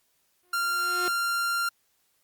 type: tone with exponential growth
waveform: sawtooth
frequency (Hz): 358.6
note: F4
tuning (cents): +46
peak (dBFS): -25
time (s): 0.43-1.08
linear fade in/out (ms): 0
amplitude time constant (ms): 140
type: tone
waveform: 45% pulse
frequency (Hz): 1387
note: F6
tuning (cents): -12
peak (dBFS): -25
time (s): 0.53-1.69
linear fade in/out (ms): 5
effects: white hiss -70 dBFS RMS until 2.23 s + Opus 48 kbps